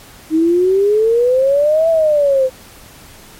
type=exponential two-way sweep; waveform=sine; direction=up then down; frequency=311.1 to 664 to 511 Hz; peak=-9 dBFS; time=0.3-2.5 s; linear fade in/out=50 ms; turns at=1.89 s; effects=pink hiss -40 dBFS RMS until 3.39 s + MP3 64 kbps